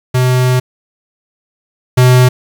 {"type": "tone pair in turn", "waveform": "square", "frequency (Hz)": [126.9, 126.28], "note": ["B2", "B2"], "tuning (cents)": [47, 39], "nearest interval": "unison", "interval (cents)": 8, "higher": "first", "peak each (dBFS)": [-9, -5], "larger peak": "second", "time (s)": [[0.14, 0.6], [1.97, 2.29]], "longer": "first", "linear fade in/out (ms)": 10, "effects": ["7-bit"]}